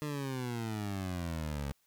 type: exponential sweep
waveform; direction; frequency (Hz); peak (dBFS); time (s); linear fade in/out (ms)
20% pulse; down; 152 to 68.2; -30; 0.02-1.72; 0
effects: white hiss -73 dBFS RMS until 1.86 s